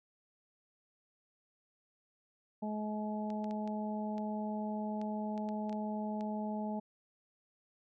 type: harmonic tone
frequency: 212.6 Hz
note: G#3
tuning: 41 cents sharp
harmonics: 1 / 2 / 3 / 4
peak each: -36 / -47 / -43 / -43 dBFS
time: 2.62-6.8 s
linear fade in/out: 10 ms
type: clicks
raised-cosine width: 0.2 ms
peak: -35 dBFS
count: 11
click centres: 3.303 / 3.443 / 3.51 / 3.676 / 4.181 / 5.015 / 5.378 / 5.489 / 5.695 / 5.728 / 6.209 s
effects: none